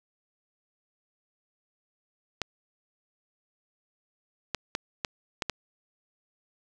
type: clicks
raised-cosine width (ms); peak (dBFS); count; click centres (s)
0.2; -11; 6; 2.417 / 4.547 / 4.751 / 5.048 / 5.422 / 5.497
effects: none